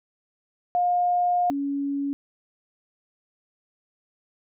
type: tone pair in turn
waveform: sine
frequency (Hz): 711 / 280.8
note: F5 / C#4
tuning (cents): +31 / +22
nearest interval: octave + major third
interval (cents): 1609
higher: first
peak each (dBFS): -19 / -24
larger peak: first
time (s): 0.75-1.5 / 1.5-2.13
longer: first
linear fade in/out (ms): 0
effects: none